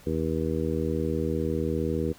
harmonic tone, 79.8 Hz, D#2, 44 cents sharp, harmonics 1 / 2 / 3 / 4 / 5 / 6, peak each -32 / -32 / -32 / -32 / -32 / -32 dBFS, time 0.06-2.13 s, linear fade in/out 10 ms, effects pink hiss -53 dBFS RMS until 2.18 s

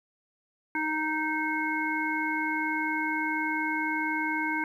harmonic tone, 310.7 Hz, D#4, 2 cents flat, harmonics 1 / 3 / 5 / 7, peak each -32 / -32 / -32 / -32 dBFS, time 0.75-4.64 s, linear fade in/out 2 ms, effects 10-bit

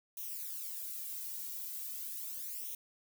violet noise with flanger, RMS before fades -42 dBFS, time 0.17-2.75 s, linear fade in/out 2 ms, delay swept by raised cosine 0.32 to 2.12 ms, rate 0.39 Hz, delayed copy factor +0.75, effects none

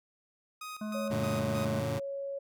sawtooth tone with tremolo, 1251 Hz, D#6, 9 cents sharp, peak -36 dBFS, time 0.61-1.65 s, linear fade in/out 5 ms, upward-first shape square, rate 3.2 Hz, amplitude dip 70%
harmonic tone, 213.1 Hz, G#3, 45 cents sharp, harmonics 1 / 3 / 5 / 7, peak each -34 / -44 / -48 / -51 dBFS, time 0.81-1.81 s, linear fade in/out 5 ms
sine tone, 554.4 Hz, C#5, in tune, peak -34 dBFS, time 0.94-2.39 s, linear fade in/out 10 ms
sawtooth chord, Gb augmented, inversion none, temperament just, 92.5 / 115.62 / 144.53 Hz, Gb2 / Bb2 / D3, 0 / -14 / -27 cents, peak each -35 / -31 / -32 dBFS, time 1.1-2 s, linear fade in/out 20 ms
effects none

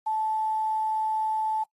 sine tone with quantisation, 872 Hz, A5, 16 cents flat, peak -24 dBFS, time 0.06-1.64 s, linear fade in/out 10 ms, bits 9, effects noise-tail reverb RT60 0.1 s tail -23 dB re dry + AAC 32 kbps

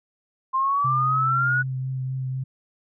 sine exponential sweep, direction up, 1046.5 to 1480 Hz, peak -19 dBFS, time 0.53-1.63 s, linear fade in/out 20 ms
sine tone with vibrato, 130.81 Hz, C3, in tune, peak -25 dBFS, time 0.84-2.44 s, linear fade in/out 10 ms, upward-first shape triangle, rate 4 Hz, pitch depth 17 cents each way
effects none

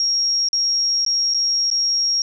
sine tone with dropouts, 5588 Hz, F8, in tune, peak -16 dBFS, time 0-2.22 s, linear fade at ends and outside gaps 1 ms, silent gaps 0.487-0.53 / 1.05-1.063 / 1.338-1.345 / 1.702-1.713 s, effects none

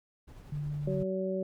brown noise with tremolo, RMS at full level -47 dBFS, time 0.27-1.04 s, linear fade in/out 20 ms, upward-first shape sine, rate 11 Hz, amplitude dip 30%
sine tone, 146.83 Hz, D3, in tune, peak -32 dBFS, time 0.52-1.03 s, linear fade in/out 5 ms
harmonic tone, 189.1 Hz, F#3, 38 cents sharp, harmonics 1 / 2 / 3, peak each -34 / -34 / -34 dBFS, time 0.87-1.43 s, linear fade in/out 5 ms
effects none

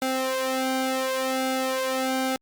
sawtooth tone with flanger, 261.6 Hz, C4, in tune, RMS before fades -26 dBFS, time 0.02-2.36 s, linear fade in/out 0 ms, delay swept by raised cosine 1.4 to 2.5 ms, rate 0.69 Hz, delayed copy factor +0.9, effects Opus 48 kbps

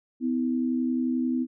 sine tone pair together, 251.6 / 322.9 Hz, B3 / E4, +32 / -36 cents, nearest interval major third, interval 432 cents, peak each -24 / -30 dBFS, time 0.2-1.47 s, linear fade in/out 50 ms, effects none

